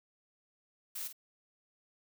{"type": "noise with echo", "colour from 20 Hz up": "blue", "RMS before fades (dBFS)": -40, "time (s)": [0.95, 1.08], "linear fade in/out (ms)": 10, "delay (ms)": 49, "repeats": 1, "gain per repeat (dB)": -9, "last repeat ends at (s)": 1.129, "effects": []}